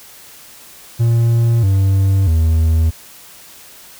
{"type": "tone with pitch steps", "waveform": "triangle", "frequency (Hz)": [116.54, 96.87, 80.52], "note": ["A#2", "G2", "E2"], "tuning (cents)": [0, -20, -40], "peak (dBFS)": -8, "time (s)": [0.99, 2.91], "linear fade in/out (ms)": 20, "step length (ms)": 640, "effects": ["white hiss -40 dBFS RMS until 3.99 s"]}